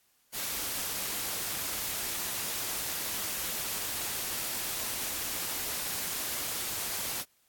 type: noise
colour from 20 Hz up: white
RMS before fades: -34 dBFS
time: 0.32-7.25 s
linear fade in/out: 50 ms
effects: white hiss -69 dBFS RMS until 7.48 s + AAC 64 kbps